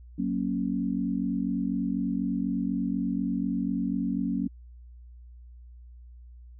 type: chord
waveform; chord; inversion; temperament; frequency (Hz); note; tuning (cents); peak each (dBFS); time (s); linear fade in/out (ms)
sine; F# major; none; equal; 185 / 233.1 / 277.2; F#3 / A#3 / C#4; 0 / 0 / 0; -30; 0.18-4.48; 10
effects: added 60 Hz sine -45 dBFS peak until 6.59 s